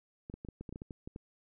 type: clicks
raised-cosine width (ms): 3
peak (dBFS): -30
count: 12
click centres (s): 0.299 / 0.34 / 0.449 / 0.487 / 0.61 / 0.692 / 0.726 / 0.759 / 0.819 / 0.908 / 1.075 / 1.161
effects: none